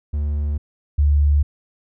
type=tone pair in turn; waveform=triangle / sine; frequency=73.42 / 72.74 Hz; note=D2 / D2; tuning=0 / -16 cents; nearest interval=unison; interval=16 cents; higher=first; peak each=-17 / -12 dBFS; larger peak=second; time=0.13-0.58 / 0.98-1.43 s; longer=neither; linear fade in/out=10 ms; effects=none